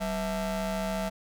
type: ring-modulated tone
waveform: 35% pulse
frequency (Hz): 229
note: A#3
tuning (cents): -31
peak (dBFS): -24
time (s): 0-1.1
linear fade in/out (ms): 20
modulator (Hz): 421
effects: none